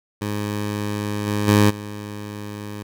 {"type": "tone with level steps", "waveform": "15% pulse", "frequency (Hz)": 103.83, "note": "G#2", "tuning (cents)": 0, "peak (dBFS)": [-17, -14, -6, -24], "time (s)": [0.21, 2.83], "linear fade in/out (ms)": 10, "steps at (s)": [1.26, 1.47, 1.69], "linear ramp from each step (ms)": 20, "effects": []}